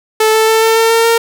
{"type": "tone with pitch steps", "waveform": "sawtooth", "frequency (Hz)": [436.9, 440.7, 444.5, 448.4, 452.3, 456.2, 460.2], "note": ["A4", "A4", "A4", "A4", "A4", "A#4", "A#4"], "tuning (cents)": [-12, 3, 18, 33, 48, -37, -22], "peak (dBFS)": -4, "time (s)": [0.2, 1.18], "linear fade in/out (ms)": 5, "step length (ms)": 140, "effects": []}